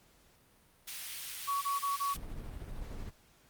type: high-pass noise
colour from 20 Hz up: pink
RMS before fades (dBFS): -42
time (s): 0.87-2.17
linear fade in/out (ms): 10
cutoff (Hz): 2700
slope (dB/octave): 12
type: tone bursts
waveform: sine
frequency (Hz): 1123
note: C#6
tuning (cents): +22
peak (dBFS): -30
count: 4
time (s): 1.47-2.145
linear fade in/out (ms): 20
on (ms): 150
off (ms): 25
type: noise with tremolo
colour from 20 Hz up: brown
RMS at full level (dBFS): -40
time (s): 2.14-3.11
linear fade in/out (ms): 20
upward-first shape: triangle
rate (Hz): 13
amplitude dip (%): 35
effects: pink hiss -65 dBFS RMS until 3.49 s + Opus 48 kbps